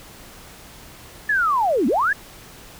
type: linear two-way sweep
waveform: sine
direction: down then up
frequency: 1760 to 208.1 to 1760 Hz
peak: -16 dBFS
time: 1.29-2.13 s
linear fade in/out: 5 ms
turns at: 1.87 s
effects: pink hiss -43 dBFS RMS until 2.79 s